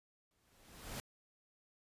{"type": "noise with exponential growth", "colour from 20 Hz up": "pink", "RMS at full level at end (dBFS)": -42, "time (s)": [0.31, 1], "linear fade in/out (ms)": 0, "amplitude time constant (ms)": 150, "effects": ["resampled to 32000 Hz"]}